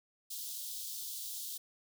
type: high-pass noise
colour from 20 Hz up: white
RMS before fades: -42 dBFS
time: 0.3-1.58 s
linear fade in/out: 10 ms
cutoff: 3300 Hz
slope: 48 dB/octave
effects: none